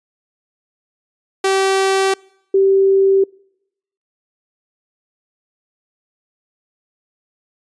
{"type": "tone pair in turn", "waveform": ["sawtooth", "sine"], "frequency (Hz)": [385.9, 388.6], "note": ["G4", "G4"], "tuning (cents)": [-27, -15], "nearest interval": "unison", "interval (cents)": 12, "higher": "second", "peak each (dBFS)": -9, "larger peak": "neither", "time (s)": [[1.44, 2.14], [2.54, 3.24]], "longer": "neither", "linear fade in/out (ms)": 5, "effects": ["noise-tail reverb RT60 0.8 s tail -26 dB re dry", "resampled to 22050 Hz"]}